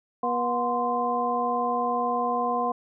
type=harmonic tone with a mistuned harmonic; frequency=242 Hz; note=B3; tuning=35 cents flat; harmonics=1 / 2 / 3 / 4; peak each=-32 / -30 / -27 / -27 dBFS; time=0.23-2.72 s; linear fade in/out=5 ms; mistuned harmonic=4; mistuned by=+120 cents; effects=none